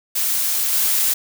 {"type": "noise with level steps", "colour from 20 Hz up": "blue", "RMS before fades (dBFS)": [-20, -18], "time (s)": [0.15, 1.14], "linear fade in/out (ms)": 10, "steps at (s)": 0.72, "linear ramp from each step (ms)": 10, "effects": []}